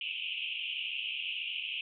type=band-pass noise; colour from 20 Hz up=white; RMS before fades=-37 dBFS; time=0.01-1.81 s; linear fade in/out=2 ms; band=2500 to 3100 Hz; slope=96 dB/octave; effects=none